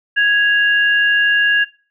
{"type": "tone pair together", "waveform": "sine", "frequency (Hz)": [1661.3, 2794], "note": ["G#6", "F7"], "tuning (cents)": [0, 0], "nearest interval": "major sixth", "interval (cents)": 900, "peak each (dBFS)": [-11, -19], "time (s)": [0.16, 1.65], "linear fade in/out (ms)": 20, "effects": ["noise-tail reverb RT60 0.4 s tail -21 dB re dry"]}